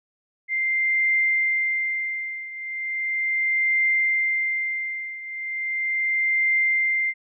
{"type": "tone with tremolo", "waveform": "sine", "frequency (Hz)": 2093, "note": "C7", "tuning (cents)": 0, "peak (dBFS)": -17, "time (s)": [0.48, 7.14], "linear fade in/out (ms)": 50, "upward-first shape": "triangle", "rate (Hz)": 0.37, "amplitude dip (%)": 85, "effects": []}